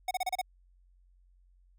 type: tone bursts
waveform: square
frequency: 740 Hz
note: F#5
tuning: in tune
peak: -29 dBFS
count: 6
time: 0.08-0.415 s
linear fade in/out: 5 ms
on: 30 ms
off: 31 ms
effects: added 45 Hz sine -60 dBFS peak until 1.78 s